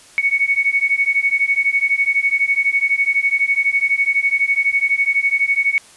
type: beating tone pair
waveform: sine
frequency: 2217 / 2229 Hz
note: C#7 / C#7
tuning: 0 / +9 cents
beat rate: 12 Hz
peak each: -17 dBFS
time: 0.18-5.78 s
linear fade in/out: 0 ms
effects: white hiss -45 dBFS RMS until 5.96 s + resampled to 24000 Hz